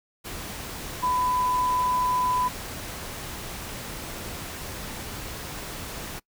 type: tone in noise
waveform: sine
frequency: 1000 Hz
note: B5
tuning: 21 cents sharp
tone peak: -22 dBFS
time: 1.02-2.49 s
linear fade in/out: 20 ms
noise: pink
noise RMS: -36 dBFS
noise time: 0.24-6.2 s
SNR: +11 dB
effects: noise-tail reverb RT60 0.1 s tail -23 dB re dry